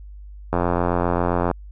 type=click train; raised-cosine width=1 ms; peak=-6 dBFS; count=87; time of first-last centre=0.53-1.513 s; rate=87.5 Hz; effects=added 50 Hz sine -36 dBFS peak until 1.71 s